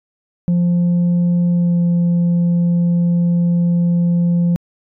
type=tone with pitch glide; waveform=sine; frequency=174.61 to 172.9 Hz; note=F3 to F3; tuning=0 to -17 cents; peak=-9 dBFS; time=0.48-4.56 s; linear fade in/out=0 ms; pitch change=-17 cents; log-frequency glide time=1.49-1.8 s; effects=tanh soft clip ceiling -11 dBFS